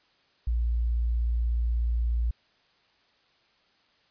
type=tone; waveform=sine; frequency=58.27 Hz; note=A#1; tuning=in tune; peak=-23 dBFS; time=0.47-2.31 s; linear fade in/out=5 ms; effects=white hiss -65 dBFS RMS until 4.1 s + resampled to 11025 Hz